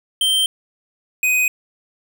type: tone pair in turn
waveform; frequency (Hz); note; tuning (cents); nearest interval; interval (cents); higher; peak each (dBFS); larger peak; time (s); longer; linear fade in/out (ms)
square; 3134 / 2500; G7 / D#7; -1 / +8; major third; 391; first; -15; neither; 0.21-0.46 / 1.23-1.48; neither; 2
effects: none